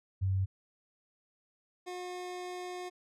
sine / 25% pulse tone pair in turn, 95.5 / 360.6 Hz, G2 / F#4, -45 / -45 cents, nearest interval octave + major seventh, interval 2300 cents, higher second, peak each -27 / -35 dBFS, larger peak first, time 0.21-0.46 / 1.86-2.9 s, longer second, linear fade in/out 20 ms, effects low-pass 9000 Hz 12 dB/octave

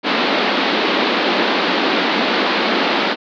pink band-pass noise, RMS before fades -17 dBFS, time 0.03-3.16 s, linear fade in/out 50 ms, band 210 to 4400 Hz, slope 48 dB/octave, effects none

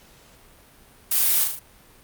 blue noise with echo, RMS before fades -21 dBFS, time 1.11-1.44 s, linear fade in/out 5 ms, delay 38 ms, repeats 4, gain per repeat -4 dB, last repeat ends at 1.592 s, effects pink hiss -52 dBFS RMS until 2.03 s + Opus 48 kbps

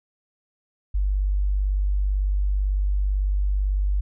sine tone, 49 Hz, G1, in tune, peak -19 dBFS, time 0.94-4.01 s, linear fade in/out 10 ms, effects none

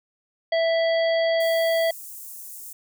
harmonic tone, 659.3 Hz, E5, in tune, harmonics 1 / 3 / 5 / 7, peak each -19 / -29 / -33 / -36 dBFS, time 0.52-1.91 s, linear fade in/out 5 ms
white high-pass noise, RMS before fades -39 dBFS, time 1.4-2.73 s, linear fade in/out 5 ms, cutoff 7400 Hz, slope 24 dB/octave
effects none

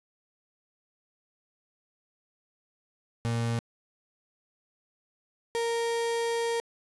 35% pulse tone pair in turn, 116.54 / 464.5 Hz, A#2 / A#4, 0 / -6 cents, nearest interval 2 octaves, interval 2394 cents, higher second, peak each -25 dBFS, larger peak neither, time 3.25-3.59 / 5.55-6.6 s, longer second, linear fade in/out 0 ms, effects resampled to 24000 Hz + 9-bit

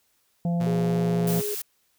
harmonic tone, 171.5 Hz, F3, 31 cents flat, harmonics 1 / 3 / 4 / 5, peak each -22 / -37 / -35 / -48 dBFS, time 0.45-1.4 s, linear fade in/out 2 ms
sawtooth tone, 120 Hz, B2, 49 cents flat, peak -27 dBFS, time 0.6-1.42 s, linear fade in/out 10 ms
sine tone with pitch glide, 411.6 to 415.2 Hz, G#4 to G#4, -16 to 0 cents, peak -28 dBFS, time 0.66-1.55 s, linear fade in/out 10 ms, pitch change +16 cents, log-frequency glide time 0.94-1.37 s
blue noise, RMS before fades -32 dBFS, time 1.27-1.62 s, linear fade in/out 5 ms
effects white hiss -68 dBFS RMS until 1.98 s

